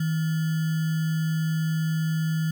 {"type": "tone with sample-and-hold", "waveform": "sine", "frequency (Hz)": 160, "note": "D#3", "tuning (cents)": 49, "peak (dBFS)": -22, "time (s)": [0, 2.51], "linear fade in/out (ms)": 5, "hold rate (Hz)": 1575, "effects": []}